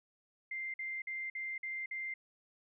sine tone bursts, 2093 Hz, C7, in tune, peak -37 dBFS, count 6, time 0.51-2.14 s, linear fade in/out 5 ms, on 230 ms, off 50 ms, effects none

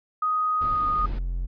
sine tone with pitch glide, 1249 to 1234.7 Hz, D#6 to D#6, +6 to -14 cents, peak -21 dBFS, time 0.22-1.06 s, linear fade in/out 5 ms, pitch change -20 cents, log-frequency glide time 0.64-0.86 s
brown noise, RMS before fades -35 dBFS, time 0.61-1.19 s, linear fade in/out 5 ms
triangle tone, 43.65 Hz, F1, in tune, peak -23 dBFS, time 0.97-1.47 s, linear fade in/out 20 ms
effects resampled to 11025 Hz

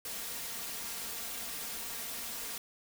white noise with comb filter, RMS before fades -40 dBFS, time 0.05-2.58 s, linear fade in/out 2 ms, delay 4.3 ms, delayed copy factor +0.55, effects none

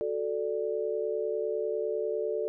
sine chord, D major, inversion first, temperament equal, 370 / 440 / 587.3 Hz, F#4 / A4 / D5, 0 / 0 / 0 cents, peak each -35 / -30 / -34 dBFS, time 0.01-2.48 s, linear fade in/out 0 ms, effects none

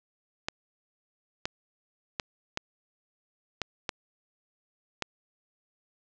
clicks, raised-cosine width 0.2 ms, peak -12 dBFS, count 7, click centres 0.485 / 1.455 / 2.198 / 2.574 / 3.617 / 3.892 / 5.023 s, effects low-pass 7000 Hz 12 dB/octave

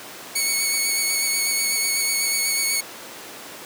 10% pulse tone with vibrato, 2217 Hz, C#7, in tune, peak -11 dBFS, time 0.35-2.81 s, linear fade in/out 10 ms, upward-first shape sine, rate 8.1 Hz, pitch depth 17 cents each way, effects pink hiss -37 dBFS RMS until 3.65 s + high-pass 300 Hz 12 dB/octave

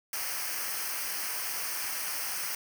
white noise with comb filter, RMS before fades -34 dBFS, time 0.13-2.55 s, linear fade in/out 2 ms, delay 0.27 ms, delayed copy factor -0.75, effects none

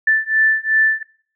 sine beating tone pair, 1760 / 1762.7 Hz, A6 / A6, 0 / +3 cents, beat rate 2.7 Hz, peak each -16 dBFS, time 0.07-1.03 s, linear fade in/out 5 ms, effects noise-tail reverb RT60 0.5 s tail -20 dB re dry

